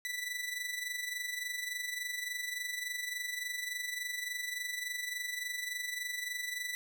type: tone with amplitude modulation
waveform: sawtooth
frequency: 1975.5 Hz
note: B6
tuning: in tune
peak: -30 dBFS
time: 0.05-6.75 s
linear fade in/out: 0 ms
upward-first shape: sine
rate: 23.5 Hz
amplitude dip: 60%
effects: none